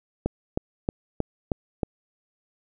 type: click train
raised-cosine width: 2 ms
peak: -10 dBFS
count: 6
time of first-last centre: 0.26-1.832 s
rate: 3.18 Hz
effects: none